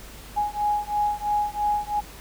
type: beating tone pair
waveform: sine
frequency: 830.6 / 833.6 Hz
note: G#5 / G#5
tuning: 0 / +6 cents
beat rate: 3 Hz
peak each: -25 dBFS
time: 0.36-2.01 s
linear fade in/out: 20 ms
effects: added 50 Hz sine -43 dBFS peak until 2.2 s + pink hiss -44 dBFS RMS until 2.2 s